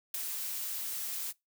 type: noise with ADSR envelope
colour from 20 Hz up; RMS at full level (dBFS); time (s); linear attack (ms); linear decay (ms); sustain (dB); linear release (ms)
blue; -32; 0.14-1.33; 4; 12; -5; 33
effects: noise-tail reverb RT60 0.2 s tail -23 dB re dry